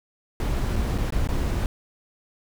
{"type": "noise with dropouts", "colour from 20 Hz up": "brown", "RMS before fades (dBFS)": -24, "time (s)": [0.4, 1.66], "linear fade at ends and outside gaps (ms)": 1, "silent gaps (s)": [[0.758, 0.761], [0.98, 0.984], [1.105, 1.123], [1.274, 1.288]], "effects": []}